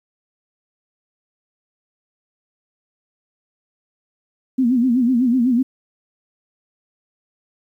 sine tone with vibrato, 246.9 Hz, B3, in tune, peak -13 dBFS, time 4.58-5.63 s, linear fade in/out 10 ms, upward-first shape sine, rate 8 Hz, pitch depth 120 cents each way, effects 9-bit

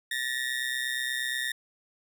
30% pulse ring-modulated tone, 1832 Hz, A#6, 31 cents flat, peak -23 dBFS, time 0.11-1.52 s, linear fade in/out 5 ms, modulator 64.2 Hz, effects none

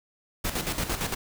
pink noise with tremolo, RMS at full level -28 dBFS, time 0.44-1.15 s, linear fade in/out 10 ms, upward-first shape square, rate 8.8 Hz, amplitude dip 60%, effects none

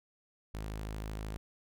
sawtooth tone, 53 Hz, G#1, 36 cents sharp, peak -34 dBFS, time 0.54-1.37 s, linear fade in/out 0 ms, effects none

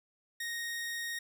sawtooth tone, 1864.7 Hz, A#6, in tune, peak -32 dBFS, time 0.4-1.19 s, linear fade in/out 5 ms, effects none

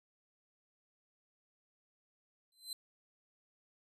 sawtooth tone with exponential growth, 4072 Hz, C8, 48 cents flat, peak -34 dBFS, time 2.52-2.73 s, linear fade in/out 2 ms, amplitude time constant 44 ms, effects resampled to 32000 Hz

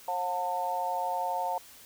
harmonic tone, 179.4 Hz, F3, 47 cents sharp, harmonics 3 / 4 / 5, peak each -37 / -32 / -31 dBFS, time 0.08-1.58 s, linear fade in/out 2 ms, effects white hiss -52 dBFS RMS until 1.85 s

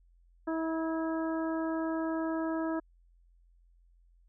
harmonic tone with a mistuned harmonic, 322.9 Hz, E4, 36 cents flat, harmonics 1 / 2 / 3 / 4 / 5, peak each -31 / -37 / -41 / -43 / -45 dBFS, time 0.47-2.8 s, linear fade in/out 10 ms, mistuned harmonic 5, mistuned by +27 cents, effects added 43 Hz sine -60 dBFS peak until 4.28 s

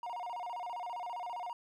triangle tone with vibrato, 823 Hz, G#5, 16 cents flat, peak -36 dBFS, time 0.03-1.53 s, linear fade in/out 2 ms, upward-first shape square, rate 15 Hz, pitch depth 240 cents each way, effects none

